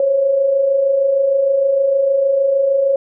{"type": "tone pair together", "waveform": "sine", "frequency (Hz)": [523.3, 549.8], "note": ["C5", "C#5"], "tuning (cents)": [0, -14], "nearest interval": "minor second", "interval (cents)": 86, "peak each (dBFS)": [-22, -12], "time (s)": [0, 2.96], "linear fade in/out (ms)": 2, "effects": []}